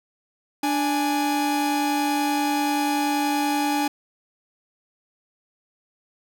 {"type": "tone pair together", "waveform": "45% pulse", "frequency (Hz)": [293.7, 830.7], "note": ["D4", "G#5"], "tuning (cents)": [0, 0], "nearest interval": "octave + tritone", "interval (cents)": 1800, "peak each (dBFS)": [-23, -24], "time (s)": [0.63, 3.88], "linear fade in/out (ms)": 5, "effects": []}